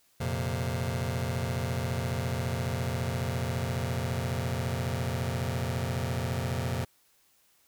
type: chord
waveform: sawtooth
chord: F suspended fourth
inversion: none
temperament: just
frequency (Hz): 87.31 / 116.41 / 130.96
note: F2 / Bb2 / C3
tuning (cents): 0 / -2 / +2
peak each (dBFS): -29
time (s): 0.2-6.85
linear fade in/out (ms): 10
effects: white hiss -66 dBFS RMS until 7.67 s